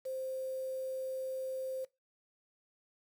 sine tone with quantisation, 523.3 Hz, C5, in tune, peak -36 dBFS, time 0.05-1.85 s, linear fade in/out 10 ms, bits 9, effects noise-tail reverb RT60 0.2 s tail -20 dB re dry

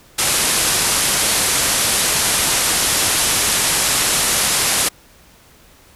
white low-pass noise, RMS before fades -17 dBFS, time 0.18-4.89 s, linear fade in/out 10 ms, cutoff 12000 Hz, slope 96 dB/octave, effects pink hiss -48 dBFS RMS until 5.95 s

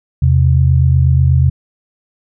sine tone pair together, 82.6 / 130.81 Hz, E2 / C3, +4 / 0 cents, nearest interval minor sixth, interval 796 cents, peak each -10 dBFS, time 0.22-1.5 s, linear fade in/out 5 ms, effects none

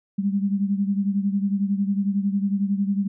sine beating tone pair, 196.9 / 207.9 Hz, G3 / G#3, +8 / +2 cents, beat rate 11 Hz, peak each -21 / -26 dBFS, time 0.18-3.08 s, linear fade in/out 10 ms, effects none

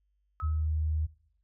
sine tone with exponential decay, 1286 Hz, E6, 43 cents flat, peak -35 dBFS, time 0.4-0.67 s, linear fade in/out 0 ms, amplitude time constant 58 ms
sine tone, 77.78 Hz, D#2, in tune, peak -26 dBFS, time 0.42-1.07 s, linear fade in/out 20 ms
effects noise-tail reverb RT60 0.6 s tail -20 dB re dry + added 50 Hz sine -70 dBFS peak until 1.43 s

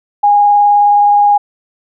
sine tone with vibrato, 821 Hz, G#5, 20 cents flat, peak -5 dBFS, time 0.23-1.38 s, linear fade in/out 10 ms, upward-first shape triangle, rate 19 Hz, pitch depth 12 cents each way, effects none

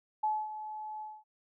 sine tone with ADSR envelope, 858 Hz, A5, 44 cents flat, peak -26 dBFS, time 0.23-1.24 s, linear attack 9 ms, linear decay 240 ms, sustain -12 dB, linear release 230 ms, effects none

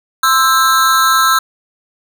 square tone with amplitude modulation, 1319 Hz, E6, 1 cent sharp, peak -5 dBFS, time 0.23-1.39 s, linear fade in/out 5 ms, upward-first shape sine, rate 276 Hz, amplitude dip 100%, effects none

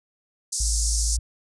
pink band-pass noise, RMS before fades -27 dBFS, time 0.52-1.17 s, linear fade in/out 10 ms, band 5100 to 10000 Hz, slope 48 dB/octave
sine tone, 55 Hz, A1, in tune, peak -22 dBFS, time 0.6-1.19 s, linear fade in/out 5 ms
effects resampled to 24000 Hz

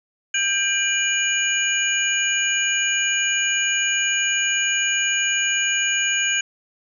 sine tone cluster, 1590 / 2398 / 2929 / 6710 Hz, G6 / D7 / F#7 / G#8, +24 / +36 / -18 / +17 cents, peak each -24 dBFS, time 0.34-6.41 s, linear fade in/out 5 ms, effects none

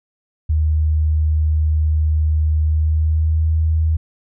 sine tone with pitch glide, 77.4 to 79.48 Hz, D#2 to D#2, -9 to +37 cents, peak -13 dBFS, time 0.49-3.97 s, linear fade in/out 10 ms, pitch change +46 cents, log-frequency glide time 2.64-3.51 s, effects none

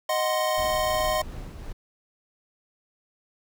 square chord, C diminished, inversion first, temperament equal, 622.3 / 740 / 1046.5 Hz, Eb5 / Gb5 / C6, 0 / 0 / 0 cents, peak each -26 / -30 / -29 dBFS, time 0.09-1.22 s, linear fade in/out 5 ms
brown noise with tremolo, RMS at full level -35 dBFS, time 0.57-1.73 s, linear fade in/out 10 ms, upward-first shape triangle, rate 2.8 Hz, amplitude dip 35%
effects none

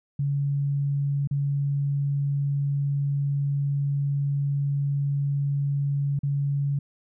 sine tone with dropouts, 141.2 Hz, C#3, 32 cents sharp, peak -22 dBFS, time 0.19-6.79 s, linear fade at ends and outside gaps 5 ms, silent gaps 1.274-1.31 / 6.191-6.232 s, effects none

